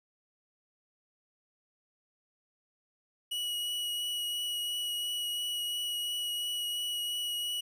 45% pulse tone with vibrato, 2919 Hz, F#7, 24 cents flat, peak -32 dBFS, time 3.31-7.61 s, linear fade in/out 10 ms, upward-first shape triangle, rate 2.9 Hz, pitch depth 13 cents each way, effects none

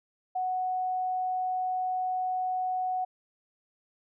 sine tone, 740 Hz, F#5, in tune, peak -27 dBFS, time 0.35-3.05 s, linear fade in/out 10 ms, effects none

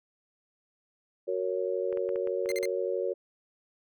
sine chord, F# major, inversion none, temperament just, 370 / 462.5 / 555 Hz, F#4 / A#4 / C#5, 0 / -14 / +2 cents, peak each -32 dBFS, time 1.27-3.14 s, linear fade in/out 20 ms
clicks, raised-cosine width 0.5 ms, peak -30 dBFS, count 8, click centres 1.927 / 1.973 / 2.091 / 2.159 / 2.273 / 2.459 / 2.504 / 2.632 s
sawtooth tone bursts, 2090 Hz, C7, 2 cents flat, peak -30 dBFS, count 3, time 2.49-2.655 s, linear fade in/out 0 ms, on 27 ms, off 42 ms
effects none

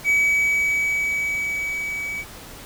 triangle tone with level ramp, 2277 Hz, C#7, 46 cents sharp, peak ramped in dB -13 to -25 dBFS, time 0.04-2.25 s, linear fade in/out 50 ms, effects pink hiss -40 dBFS RMS until 2.65 s

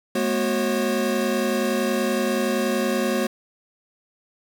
square tone cluster, 212.2 / 242.8 / 369.5 / 543 Hz, G#3 / B3 / F#4 / C#5, +38 / -29 / -2 / -36 cents, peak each -27 dBFS, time 0.15-3.27 s, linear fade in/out 5 ms, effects 8-bit

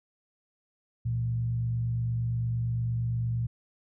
sine tone with frequency modulation, 117.5 Hz, A#2, 14 cents sharp, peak -26 dBFS, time 1.05-3.47 s, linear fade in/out 10 ms, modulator 48.7 Hz, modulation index 0.43, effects none

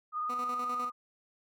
sine tone with vibrato, 1231 Hz, D#6, 19 cents flat, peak -31 dBFS, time 0.12-0.92 s, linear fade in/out 50 ms, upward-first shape sine, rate 20 Hz, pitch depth 32 cents each way
15% pulse tone with tremolo, 246.9 Hz, B3, in tune, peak -34 dBFS, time 0.29-0.9 s, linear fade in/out 10 ms, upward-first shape square, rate 9.9 Hz, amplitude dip 55%
effects none

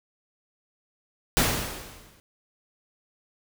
pink noise with exponential decay, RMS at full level -19 dBFS, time 1.37-2.2 s, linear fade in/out 0 ms, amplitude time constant 180 ms, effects none

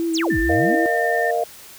sine tone with vibrato, 329.6 Hz, E4, in tune, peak -19 dBFS, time 0-0.86 s, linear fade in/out 0 ms, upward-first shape sine, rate 4.9 Hz, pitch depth 33 cents each way
sine exponential two-way sweep, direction down then up, 9680 to 45.25 to 315.2 Hz, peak -22 dBFS, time 0.13-0.77 s, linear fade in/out 20 ms, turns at 0.4 s
sine tone with pitch glide, 1783 to 1805.8 Hz, A6 to A6, +22 to +44 cents, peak -22 dBFS, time 0.3-1.31 s, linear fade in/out 5 ms, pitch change +22 cents, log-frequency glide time 0.43-0.58 s
sine chord, Bb suspended fourth, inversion none, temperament equal with one note detuned, 466.2 / 613.7 / 698.5 Hz, Bb4 / Eb5 / F5, 0 / -24 / 0 cents, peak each -23 / -24 / -21 dBFS, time 0.49-1.44 s, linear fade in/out 5 ms
effects white hiss -42 dBFS RMS until 1.78 s

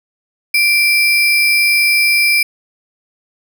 sine tone with sample-and-hold, 2349 Hz, D7, in tune, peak -9 dBFS, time 0.54-2.43 s, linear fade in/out 5 ms, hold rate 7350 Hz, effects none

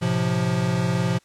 square chord, F major, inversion first, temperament equal with one note detuned, 110 / 129.09 / 174.61 Hz, A2 / C3 / F3, 0 / -23 / 0 cents, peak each -28 / -25 / -24 dBFS, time 0.01-1.19 s, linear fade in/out 20 ms, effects white hiss -60 dBFS RMS until 1.24 s + low-pass 8000 Hz 12 dB/octave

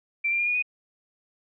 sine tone with pitch steps, 2349 / 2380 / 2412 / 2445 / 2477 Hz, D7 / D7 / D7 / D#7 / D#7, 0 / +22 / +46 / -31 / -8 cents, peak -22 dBFS, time 0.24-0.625 s, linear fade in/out 10 ms, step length 77 ms, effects none

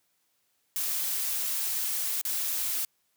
blue noise with dropouts, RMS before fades -30 dBFS, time 0.76-2.85 s, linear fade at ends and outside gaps 1 ms, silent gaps 2.214-2.251 s, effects white hiss -73 dBFS RMS until 3.16 s + high-pass 80 Hz 12 dB/octave

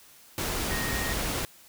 sine tone in noise, 1864.7 Hz, A#6, in tune, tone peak -34 dBFS, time 0.71-1.13 s, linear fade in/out 0 ms, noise pink, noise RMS -30 dBFS, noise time 0.38-1.45 s, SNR -7 dB, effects white hiss -54 dBFS RMS until 1.68 s

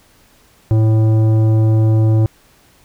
triangle tone with tanh clipping, 110 Hz, A2, in tune, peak -11 dBFS, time 0.71-2.26 s, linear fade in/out 0 ms, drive 16 dB, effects pink hiss -51 dBFS RMS until 2.84 s

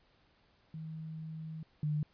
sine tone pair in turn, 158.7 / 150.48 Hz, D#3 / D3, +35 / +42 cents, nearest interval minor second, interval 93 cents, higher first, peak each -40 / -30 dBFS, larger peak second, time 0.74-1.63 / 1.83-2.03 s, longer first, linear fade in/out 2 ms, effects pink hiss -69 dBFS RMS until 2.13 s + resampled to 11025 Hz

